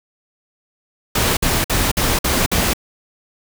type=noise bursts; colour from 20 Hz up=pink; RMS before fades=-17 dBFS; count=6; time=1.15-2.735 s; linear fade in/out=5 ms; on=220 ms; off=53 ms; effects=none